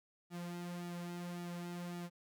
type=tone with flanger; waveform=sawtooth; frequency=174.61 Hz; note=F3; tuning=in tune; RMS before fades=-44 dBFS; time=0.3-2.1 s; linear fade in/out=50 ms; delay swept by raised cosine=1.9 to 4 ms; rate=1.8 Hz; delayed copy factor=-0.65; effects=none